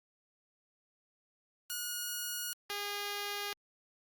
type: tone pair in turn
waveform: 5% pulse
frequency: 1446 / 408.2 Hz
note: F#6 / G#4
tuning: -40 / -30 cents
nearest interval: octave + minor seventh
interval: 2190 cents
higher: first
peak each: -25 dBFS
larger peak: neither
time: 1.7-2.53 / 2.7-3.53 s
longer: neither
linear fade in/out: 0 ms
effects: Opus 48 kbps